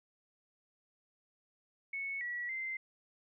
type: tone with pitch steps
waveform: sine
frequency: 2207 / 1935 / 2079 Hz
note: C#7 / B6 / C7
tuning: -8 / -36 / -12 cents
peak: -36 dBFS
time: 1.93-2.77 s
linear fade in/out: 5 ms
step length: 280 ms
effects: none